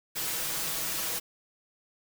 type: noise with comb filter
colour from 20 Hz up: white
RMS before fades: -32 dBFS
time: 0.15-1.2 s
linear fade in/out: 20 ms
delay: 6.2 ms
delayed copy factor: +0.95
effects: none